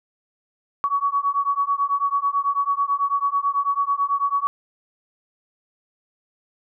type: beating tone pair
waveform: sine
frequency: 1122 / 1131.1 Hz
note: C#6 / C#6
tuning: +21 / +35 cents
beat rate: 9.1 Hz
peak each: -22 dBFS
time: 0.84-4.47 s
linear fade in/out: 0 ms
effects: none